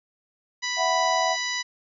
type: harmonic tone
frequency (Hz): 987.8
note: B5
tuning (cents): 0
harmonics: 1 / 2 / 3 / 4 / 5 / 6 / 7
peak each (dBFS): -36 / -29 / -36 / -33 / -34 / -35 / -42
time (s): 0.62-1.63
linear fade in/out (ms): 20
type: chord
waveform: sine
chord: E suspended second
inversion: none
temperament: just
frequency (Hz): 659.3 / 741.7 / 988.9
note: E5 / F#5 / B5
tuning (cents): 0 / +4 / +2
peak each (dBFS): -26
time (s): 0.76-1.37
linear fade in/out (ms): 50
effects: none